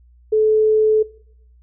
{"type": "tone", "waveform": "sine", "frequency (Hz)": 433, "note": "A4", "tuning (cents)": -28, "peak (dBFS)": -12, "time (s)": [0.32, 1.03], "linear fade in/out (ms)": 10, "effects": ["noise-tail reverb RT60 0.7 s tail -21 dB re dry", "added 60 Hz sine -47 dBFS peak until 1.62 s"]}